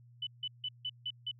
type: tone bursts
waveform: sine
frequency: 2996 Hz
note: F#7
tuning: 21 cents sharp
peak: -34 dBFS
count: 6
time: 0.22-1.314 s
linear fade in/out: 5 ms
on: 49 ms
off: 160 ms
effects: added 120 Hz sine -56 dBFS peak until 1.39 s